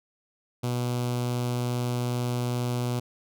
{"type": "tone with notch filter", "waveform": "sawtooth", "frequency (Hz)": 122.4, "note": "B2", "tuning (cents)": -15, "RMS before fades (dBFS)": -28, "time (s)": [0.63, 3], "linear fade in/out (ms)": 10, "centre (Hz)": 1800, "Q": 1.5, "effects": []}